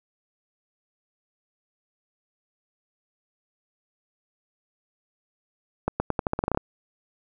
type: accelerating click train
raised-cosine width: 1 ms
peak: -9 dBFS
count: 12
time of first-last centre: 5.88-6.574 s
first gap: 120 ms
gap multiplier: 0.86
effects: none